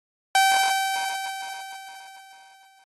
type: tone with exponential decay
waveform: sawtooth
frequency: 773 Hz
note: G5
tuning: 24 cents flat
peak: -11 dBFS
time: 0.35-2.84 s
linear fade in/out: 2 ms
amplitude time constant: 540 ms
effects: AAC 32 kbps